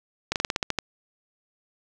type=slowing click train; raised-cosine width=0.2 ms; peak=-7 dBFS; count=9; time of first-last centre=0.32-0.787 s; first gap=38 ms; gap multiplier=1.12; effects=none